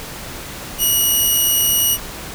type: tone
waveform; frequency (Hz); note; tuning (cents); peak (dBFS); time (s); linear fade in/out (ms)
5% pulse; 2907; F#7; -31; -5; 0.78-1.98; 50
effects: pink hiss -31 dBFS RMS until 2.34 s